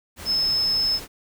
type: tone in noise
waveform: sine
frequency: 5210 Hz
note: E8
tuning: 21 cents flat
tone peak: -19 dBFS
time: 0.25-1 s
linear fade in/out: 50 ms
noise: pink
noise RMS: -37 dBFS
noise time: 0.16-1.08 s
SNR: +15 dB
effects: none